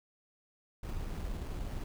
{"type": "noise with sample-and-hold", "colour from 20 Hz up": "brown", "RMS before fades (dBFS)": -38, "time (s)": [0.83, 1.84], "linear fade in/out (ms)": 5, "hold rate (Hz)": 3675, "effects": []}